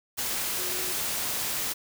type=tone in noise; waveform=sine; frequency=363.5 Hz; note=F#4; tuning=31 cents flat; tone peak=-40 dBFS; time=0.58-0.93 s; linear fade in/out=20 ms; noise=white; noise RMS=-30 dBFS; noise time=0.17-1.74 s; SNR=-13 dB; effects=none